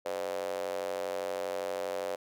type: tone with high-pass filter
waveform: square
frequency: 46.25 Hz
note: F#1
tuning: in tune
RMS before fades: -35 dBFS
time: 0.05-2.16 s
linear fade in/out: 10 ms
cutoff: 540 Hz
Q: 5.9
effects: none